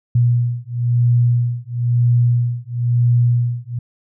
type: beating tone pair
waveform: sine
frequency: 120 / 121 Hz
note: B2 / B2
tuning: -49 / -35 cents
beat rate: 1 Hz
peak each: -16 dBFS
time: 0.15-3.79 s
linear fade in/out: 5 ms
effects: none